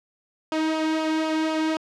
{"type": "tone with flanger", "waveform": "sawtooth", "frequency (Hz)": 315.6, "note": "D#4", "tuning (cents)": 25, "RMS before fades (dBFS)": -24, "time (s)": [0.52, 1.77], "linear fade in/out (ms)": 2, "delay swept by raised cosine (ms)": [0.49, 1.69], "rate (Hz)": 4, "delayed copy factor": -0.55, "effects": ["low-pass 5000 Hz 12 dB/octave"]}